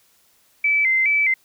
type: tone with vibrato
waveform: sine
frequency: 2188 Hz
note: C#7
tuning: 23 cents flat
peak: -15 dBFS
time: 0.64-1.34 s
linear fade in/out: 5 ms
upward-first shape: square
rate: 2.4 Hz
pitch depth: 92 cents each way
effects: white hiss -59 dBFS RMS until 1.44 s